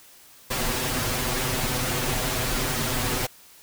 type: noise with comb filter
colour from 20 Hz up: pink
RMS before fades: -26 dBFS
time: 0.5-3.27 s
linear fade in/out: 10 ms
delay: 7.9 ms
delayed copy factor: +0.8
effects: white hiss -51 dBFS RMS until 3.62 s